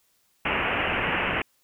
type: low-pass noise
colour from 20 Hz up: white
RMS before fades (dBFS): -26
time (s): 0.45-1.42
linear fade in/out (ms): 5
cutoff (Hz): 2900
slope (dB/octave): 96
effects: white hiss -67 dBFS RMS until 1.63 s